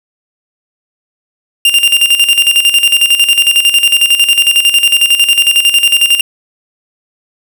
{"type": "tone with tremolo", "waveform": "45% pulse", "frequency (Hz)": 2794, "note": "F7", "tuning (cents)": 0, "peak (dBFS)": -4, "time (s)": [1.65, 6.21], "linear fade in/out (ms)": 2, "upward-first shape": "square", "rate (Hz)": 11, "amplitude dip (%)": 65, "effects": []}